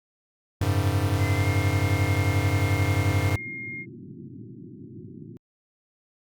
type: chord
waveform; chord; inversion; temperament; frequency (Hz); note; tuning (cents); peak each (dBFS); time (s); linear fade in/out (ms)
square; F# suspended second; none; equal; 92.5 / 103.83 / 138.59; F#2 / G#2 / C#3; 0 / 0 / 0; -25 / -25 / -31; 0.61-3.36; 5
type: tone with pitch glide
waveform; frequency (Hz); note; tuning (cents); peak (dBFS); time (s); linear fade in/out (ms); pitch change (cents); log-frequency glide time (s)
sine; 2068 to 2129; C7 to C7; -21 to +30; -33; 1.18-3.86; 50; +51; 1.35-1.46
type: band-pass noise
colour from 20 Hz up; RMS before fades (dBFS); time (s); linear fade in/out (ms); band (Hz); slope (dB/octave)
pink; -42; 3.05-5.37; 0; 100 to 370; 96
effects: Opus 48 kbps